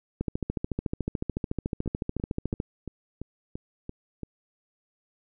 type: two click trains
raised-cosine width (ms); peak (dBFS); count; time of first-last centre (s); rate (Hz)
3; -22 / -15; 8 / 34; 1.86-4.233 / 0.21-2.601; 2.95 / 13.8
effects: none